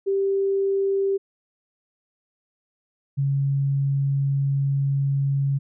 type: tone pair in turn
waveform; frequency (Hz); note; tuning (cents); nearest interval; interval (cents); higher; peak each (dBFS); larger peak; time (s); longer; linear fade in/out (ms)
sine; 392 / 138.59; G4 / C#3; 0 / 0; octave + tritone; 1800; first; -19; neither; 0.06-1.18 / 3.17-5.59; second; 20
effects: none